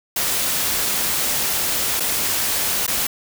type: noise with dropouts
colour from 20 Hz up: white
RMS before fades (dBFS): -21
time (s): 0.16-3.07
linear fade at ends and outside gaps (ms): 5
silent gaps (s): 1.999-2.003 / 2.866-2.877
effects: none